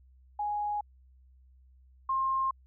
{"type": "tone pair in turn", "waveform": "sine", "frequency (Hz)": [830.6, 1063], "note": ["G#5", "C6"], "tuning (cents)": [0, 27], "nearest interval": "major third", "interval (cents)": 427, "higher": "second", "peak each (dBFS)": [-29, -26], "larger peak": "second", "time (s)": [[0.39, 0.81], [2.09, 2.51]], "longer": "neither", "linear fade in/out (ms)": 5, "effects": ["added 64 Hz sine -56 dBFS peak until 2.66 s"]}